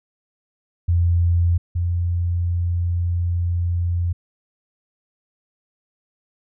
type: tone pair in turn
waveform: sine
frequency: 86.1 / 86.95 Hz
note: F2 / F2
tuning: -24 / -7 cents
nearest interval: unison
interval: 17 cents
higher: second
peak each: -14 / -18 dBFS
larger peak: first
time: 0.88-1.58 / 1.75-4.13 s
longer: second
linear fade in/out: 10 ms
effects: none